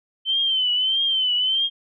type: tone with vibrato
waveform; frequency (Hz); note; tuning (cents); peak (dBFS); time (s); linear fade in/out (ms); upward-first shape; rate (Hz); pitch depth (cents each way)
sine; 3080; G7; -31; -18; 0.25-1.7; 50; triangle; 1.6; 90
effects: none